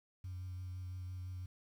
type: tone with vibrato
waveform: sine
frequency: 91.6 Hz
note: F#2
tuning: 17 cents flat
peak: -40 dBFS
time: 0.24-1.46 s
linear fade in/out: 5 ms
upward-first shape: triangle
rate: 5.9 Hz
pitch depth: 23 cents each way
effects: tanh soft clip ceiling -38 dBFS + 11-bit